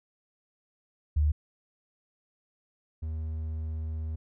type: tone pair in turn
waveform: sine / triangle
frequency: 75 / 79 Hz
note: D2 / D#2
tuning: +37 / +27 cents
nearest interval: minor second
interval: 90 cents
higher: second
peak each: -21 / -29 dBFS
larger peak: first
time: 1.16-1.32 / 3.02-4.16 s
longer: second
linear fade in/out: 10 ms
effects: none